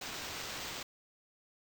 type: noise with sample-and-hold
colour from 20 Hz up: blue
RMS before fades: -42 dBFS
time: 0.01-0.83 s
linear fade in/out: 5 ms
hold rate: 11025 Hz
effects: none